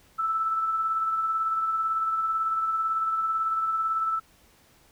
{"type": "tone with tremolo", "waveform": "sine", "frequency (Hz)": 1318.5, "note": "E6", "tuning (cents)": 0, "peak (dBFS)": -22, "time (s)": [0.18, 4.2], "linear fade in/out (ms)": 20, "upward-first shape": "sine", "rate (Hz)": 18, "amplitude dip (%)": 35, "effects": ["pink hiss -59 dBFS RMS until 4.91 s"]}